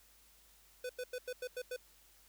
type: tone bursts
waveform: square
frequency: 500 Hz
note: B4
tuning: 21 cents sharp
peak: -39 dBFS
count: 7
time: 0.84-1.764 s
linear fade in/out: 5 ms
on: 54 ms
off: 91 ms
effects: added 50 Hz sine -70 dBFS peak until 2.28 s + white hiss -65 dBFS RMS until 2.28 s